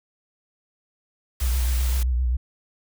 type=noise; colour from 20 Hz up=white; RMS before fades=-34 dBFS; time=1.4-2.03 s; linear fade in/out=2 ms
type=tone with vibrato; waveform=sine; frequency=62 Hz; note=B1; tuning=7 cents sharp; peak=-19 dBFS; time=1.41-2.37 s; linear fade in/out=10 ms; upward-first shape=sine; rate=7.7 Hz; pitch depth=74 cents each way
effects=none